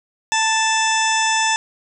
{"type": "harmonic tone with a mistuned harmonic", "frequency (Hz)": 880, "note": "A5", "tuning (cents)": 0, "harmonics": [1, 2, 3, 4, 6, 7, 8, 9], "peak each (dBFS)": [-19, -22, -24, -25, -27, -27, -28, -29], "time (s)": [0.32, 1.56], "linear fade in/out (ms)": 0, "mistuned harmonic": 1, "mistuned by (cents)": 17, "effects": []}